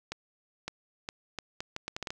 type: accelerating click train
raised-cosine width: 0.2 ms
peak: -18 dBFS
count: 11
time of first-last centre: 0.12-2.105 s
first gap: 560 ms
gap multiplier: 0.73
effects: none